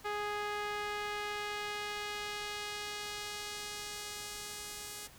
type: tone with band-pass filter sweep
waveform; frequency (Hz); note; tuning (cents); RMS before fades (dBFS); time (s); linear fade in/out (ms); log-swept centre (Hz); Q
sawtooth; 415.3; G#4; 0; -40; 0.04-5.08; 20; 1300 to 9400; 0.72
effects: pink hiss -56 dBFS RMS until 5.18 s